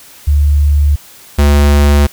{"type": "tone pair in turn", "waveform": ["sine", "square"], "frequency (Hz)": [72.8, 72.17], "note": ["D2", "D2"], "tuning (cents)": [-15, -30], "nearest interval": "unison", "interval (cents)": 15, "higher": "first", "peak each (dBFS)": -6, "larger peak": "neither", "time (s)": [[0.27, 0.96], [1.38, 2.07]], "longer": "neither", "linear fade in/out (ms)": 10, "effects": ["white hiss -38 dBFS RMS until 2.12 s"]}